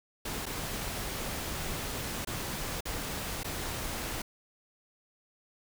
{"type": "noise with dropouts", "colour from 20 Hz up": "pink", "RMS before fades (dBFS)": -36, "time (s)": [0.25, 4.22], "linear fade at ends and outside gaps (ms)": 5, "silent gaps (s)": [[0.457, 0.463], [2.249, 2.271], [2.807, 2.854], [3.433, 3.444]], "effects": []}